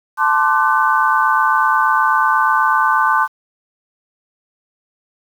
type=chord; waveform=sine; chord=D dominant seventh; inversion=second; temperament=equal with one note detuned; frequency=880 / 1046.5 / 1174.7 / 1510.2 Hz; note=A5 / C6 / D6 / F#6; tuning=0 / 0 / 0 / +35 cents; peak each=-17 dBFS; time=0.17-3.28 s; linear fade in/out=50 ms; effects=7-bit